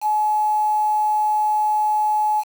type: tone with quantisation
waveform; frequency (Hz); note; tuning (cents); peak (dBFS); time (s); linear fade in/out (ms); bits
sine; 850; G#5; +40; -16; 0.01-2.44; 50; 6
effects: none